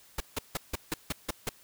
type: noise bursts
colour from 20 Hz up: pink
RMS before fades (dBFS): -31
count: 8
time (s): 0.18-1.492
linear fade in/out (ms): 5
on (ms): 24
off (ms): 160
effects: white hiss -58 dBFS RMS until 1.63 s